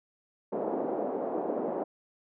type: band-pass noise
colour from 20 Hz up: white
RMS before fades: -32 dBFS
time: 0.52-1.84 s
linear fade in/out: 10 ms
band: 250 to 660 Hz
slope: 24 dB/octave
effects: none